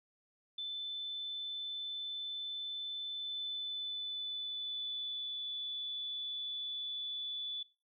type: tone with pitch glide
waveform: sine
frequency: 3520 to 3466 Hz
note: A7 to A7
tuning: 0 to -27 cents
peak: -37 dBFS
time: 0.58-7.63 s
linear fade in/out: 5 ms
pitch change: -27 cents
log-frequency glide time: 3.12-5.47 s
effects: noise-tail reverb RT60 0.3 s tail -19 dB re dry